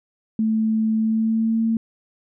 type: tone with pitch glide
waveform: sine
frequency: 220 to 225.7 Hz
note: A3 to A3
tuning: 0 to +44 cents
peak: -17 dBFS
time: 0.39-1.77 s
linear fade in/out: 2 ms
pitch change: +44 cents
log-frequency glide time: 0.96-1.62 s
effects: none